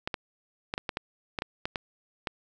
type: clicks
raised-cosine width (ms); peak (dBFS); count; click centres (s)
0.3; -14; 11; 0.075 / 0.142 / 0.739 / 0.779 / 0.892 / 0.971 / 1.388 / 1.421 / 1.655 / 1.758 / 2.272
effects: none